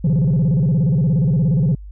sine tone with vibrato, 151.6 Hz, D#3, 45 cents flat, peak -10 dBFS, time 0.04-1.75 s, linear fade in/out 5 ms, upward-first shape square, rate 17 Hz, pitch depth 220 cents each way, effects tanh soft clip ceiling -12 dBFS + added 50 Hz sine -32 dBFS peak until 1.91 s

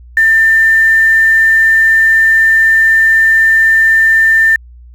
sine tone with quantisation, 1792 Hz, A6, 31 cents sharp, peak -5 dBFS, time 0.17-4.56 s, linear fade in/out 2 ms, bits 5, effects added 60 Hz sine -33 dBFS peak until 4.94 s

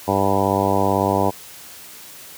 harmonic tone, 98 Hz, G2, in tune, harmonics 1 / 2 / 3 / 4 / 5 / 6 / 7 / 8 / 9 / 10, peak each -25 / -25 / -25 / -25 / -25 / -25 / -25 / -25 / -25 / -25 dBFS, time 0.07-1.31 s, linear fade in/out 20 ms, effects white hiss -40 dBFS RMS until 2.37 s + high-pass 60 Hz 12 dB/octave

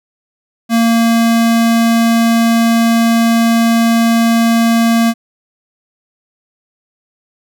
square tone, 230 Hz, A#3, 23 cents flat, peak -9 dBFS, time 0.69-5.14 s, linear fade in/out 50 ms, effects none

